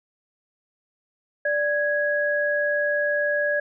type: tone pair together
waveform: sine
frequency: 587.3 / 1661.1 Hz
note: D5 / G#6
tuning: 0 / 0 cents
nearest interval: octave + tritone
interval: 1800 cents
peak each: -23 dBFS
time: 1.45-3.6 s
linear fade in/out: 5 ms
effects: none